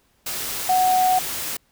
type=tone in noise; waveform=sine; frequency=740 Hz; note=F#5; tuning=in tune; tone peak=-15 dBFS; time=0.69-1.19 s; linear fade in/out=5 ms; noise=white; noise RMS=-28 dBFS; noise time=0.26-1.57 s; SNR=+10 dB; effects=pink hiss -63 dBFS RMS until 1.71 s